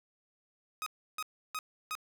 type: tone bursts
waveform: sawtooth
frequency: 1257 Hz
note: D#6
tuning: 17 cents sharp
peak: -31 dBFS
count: 4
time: 0.82-1.952 s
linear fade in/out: 0 ms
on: 43 ms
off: 320 ms
effects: 11-bit